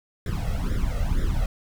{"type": "noise with flanger", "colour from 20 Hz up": "brown", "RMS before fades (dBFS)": -24, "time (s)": [0.26, 1.46], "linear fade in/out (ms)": 2, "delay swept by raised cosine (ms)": [0.55, 1.55], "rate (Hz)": 2.1, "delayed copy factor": 0.9, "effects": []}